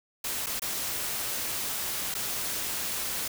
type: noise with dropouts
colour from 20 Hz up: white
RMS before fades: -32 dBFS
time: 0.24-3.28 s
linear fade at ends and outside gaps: 5 ms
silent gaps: 0.462-0.467 / 0.596-0.619 / 2.142-2.149 s
effects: none